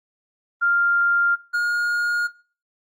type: tone pair in turn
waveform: sine / triangle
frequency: 1396.9 / 1427.1 Hz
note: F6 / F6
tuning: 0 / +37 cents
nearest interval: unison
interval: 37 cents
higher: second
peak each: -16 dBFS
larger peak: neither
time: 0.61-1.36 / 1.53-2.28 s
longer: neither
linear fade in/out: 20 ms
effects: noise-tail reverb RT60 0.4 s tail -20 dB re dry + Opus 32 kbps